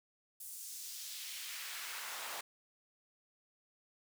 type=noise with high-pass filter sweep; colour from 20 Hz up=pink; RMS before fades=-45 dBFS; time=0.4-2.41 s; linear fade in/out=5 ms; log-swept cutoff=9500 to 730 Hz; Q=1.1; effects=none